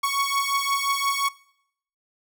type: beating tone pair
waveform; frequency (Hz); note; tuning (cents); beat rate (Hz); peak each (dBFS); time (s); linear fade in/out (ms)
sawtooth; 1108.7 / 1114.4; C#6 / C#6; 0 / +9; 5.7; -21; 0.03-1.29; 10
effects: noise-tail reverb RT60 0.7 s tail -21 dB re dry